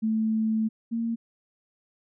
sine tone pair in turn, 220 / 230 Hz, A3 / A#3, 0 / -23 cents, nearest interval minor second, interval 77 cents, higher second, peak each -22 / -25 dBFS, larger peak first, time 0.02-0.69 / 0.91-1.16 s, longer first, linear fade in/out 20 ms, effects none

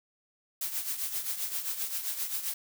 blue noise with tremolo, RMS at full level -31 dBFS, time 0.61-2.54 s, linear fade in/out 5 ms, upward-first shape triangle, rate 7.6 Hz, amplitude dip 70%, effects none

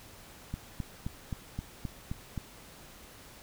click train, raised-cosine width 5 ms, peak -22 dBFS, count 8, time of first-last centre 0.54-2.377 s, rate 3.81 Hz, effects pink hiss -52 dBFS RMS until 3.42 s

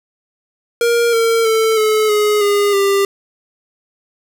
square tone with pitch steps, 470 / 456.9 / 444.1 / 431.7 / 419.7 / 408 / 396.6 Hz, A#4 / A#4 / A4 / A4 / G#4 / G#4 / G4, +14 / -35 / +16 / -33 / +18 / -31 / +20 cents, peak -12 dBFS, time 0.81-3.05 s, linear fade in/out 2 ms, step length 320 ms, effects none

